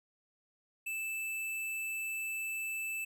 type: tone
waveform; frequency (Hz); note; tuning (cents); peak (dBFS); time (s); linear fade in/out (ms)
square; 2637; E7; 0; -36; 0.86-3.05; 10
effects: none